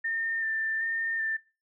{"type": "tone with vibrato", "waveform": "sine", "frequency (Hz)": 1799, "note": "A6", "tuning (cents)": 38, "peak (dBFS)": -27, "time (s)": [0.04, 1.37], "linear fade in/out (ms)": 10, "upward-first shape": "square", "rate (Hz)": 1.3, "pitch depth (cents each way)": 17, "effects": ["noise-tail reverb RT60 0.3 s tail -22 dB re dry"]}